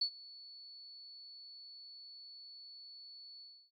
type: tone with ADSR envelope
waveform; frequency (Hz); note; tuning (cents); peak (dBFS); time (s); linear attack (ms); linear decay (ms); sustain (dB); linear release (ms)
sine; 4435; C#8; 0; -28; 0.01-3.71; 7; 79; -22; 300
effects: MP3 48 kbps